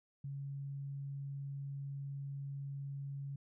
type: tone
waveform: sine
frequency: 139.3 Hz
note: C#3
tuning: 9 cents sharp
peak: -40 dBFS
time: 0.24-3.36 s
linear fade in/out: 5 ms
effects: none